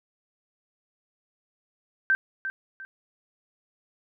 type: tone with echo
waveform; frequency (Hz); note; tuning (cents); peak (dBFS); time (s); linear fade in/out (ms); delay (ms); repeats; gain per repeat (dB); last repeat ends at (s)
sine; 1559; G6; -10; -18; 2.1-2.15; 0; 350; 2; -10; 2.85
effects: none